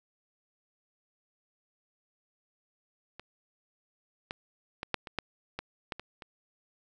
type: clicks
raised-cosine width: 0.3 ms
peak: -27 / -19 / -19 / -11 / -25 / -14 / -19 / -18 / -24 / -28 dBFS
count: 10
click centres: 3.196 / 4.309 / 4.831 / 4.943 / 5.072 / 5.187 / 5.59 / 5.922 / 5.996 / 6.222 s
effects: none